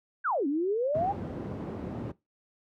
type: exponential two-way sweep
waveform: sine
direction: down then up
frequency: 1661.2 to 269.4 to 838 Hz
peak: -25 dBFS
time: 0.24-1.13 s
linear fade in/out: 20 ms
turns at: 0.47 s
type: low-pass noise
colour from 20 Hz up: white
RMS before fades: -36 dBFS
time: 0.94-2.12 s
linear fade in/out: 10 ms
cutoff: 330 Hz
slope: 12 dB/octave
effects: noise-tail reverb RT60 0.2 s tail -19 dB re dry + high-pass 80 Hz 12 dB/octave